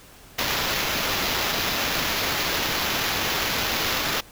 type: noise with sample-and-hold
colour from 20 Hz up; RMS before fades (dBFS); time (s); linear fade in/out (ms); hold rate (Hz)
white; -25; 0.38-4.21; 10; 8820
effects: pink hiss -48 dBFS RMS until 4.31 s